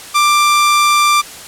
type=tone; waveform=sawtooth; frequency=1182 Hz; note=D6; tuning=11 cents sharp; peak=-5 dBFS; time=0.14-1.22 s; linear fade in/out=20 ms; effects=white hiss -32 dBFS RMS until 1.47 s + low-pass 11000 Hz 12 dB/octave